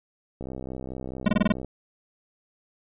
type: click train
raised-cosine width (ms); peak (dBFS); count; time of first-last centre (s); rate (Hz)
2; -22; 81; 0.41-1.646; 64.7
type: tone bursts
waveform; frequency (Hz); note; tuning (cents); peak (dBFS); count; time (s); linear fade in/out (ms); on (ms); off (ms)
square; 207.7; G#3; 0; -17; 6; 1.26-1.523; 5; 23; 25
effects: resampled to 8000 Hz